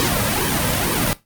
pink noise with flanger, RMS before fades -19 dBFS, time 0-1.13 s, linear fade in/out 0 ms, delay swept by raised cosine 1.4 to 2.8 ms, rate 2.2 Hz, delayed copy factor -0.7, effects noise-tail reverb RT60 0.2 s tail -17 dB re dry + Opus 48 kbps

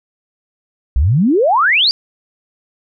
sine exponential sweep, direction up, 57.2 to 4914 Hz, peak -9 dBFS, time 0.96-1.91 s, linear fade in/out 0 ms, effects none

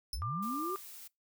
sine linear sweep, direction up, 38.89 to 392 Hz, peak -36 dBFS, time 0.13-0.76 s, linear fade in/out 10 ms
sawtooth tone with exponential decay, 5274 Hz, E8, in tune, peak -31 dBFS, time 0.13-0.23 s, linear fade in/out 2 ms, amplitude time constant 21 ms
sine tone, 1192 Hz, D6, 25 cents sharp, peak -35 dBFS, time 0.22-0.76 s, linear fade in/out 0 ms
blue noise, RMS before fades -49 dBFS, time 0.42-1.08 s, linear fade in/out 10 ms
effects noise-tail reverb RT60 0.2 s tail -24 dB re dry

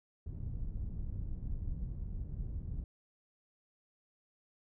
pink low-pass noise, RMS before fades -39 dBFS, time 0.26-2.84 s, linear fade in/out 2 ms, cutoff 110 Hz, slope 12 dB/octave, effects none

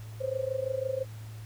sine tone with amplitude modulation, 526 Hz, C5, 9 cents sharp, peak -25 dBFS, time 0.2-1.05 s, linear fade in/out 20 ms, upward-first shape sine, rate 26 Hz, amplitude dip 90%, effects added 109 Hz sine -40 dBFS peak until 1.45 s + pink hiss -54 dBFS RMS until 1.45 s

